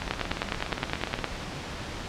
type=two click trains; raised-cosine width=0.3 ms; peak=-15 / -9 dBFS; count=21 / 12; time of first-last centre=0.02-1.19 / 0.11-1.243 s; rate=17.1 / 9.71 Hz; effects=pink hiss -36 dBFS RMS until 2.08 s + low-pass 5000 Hz 12 dB/octave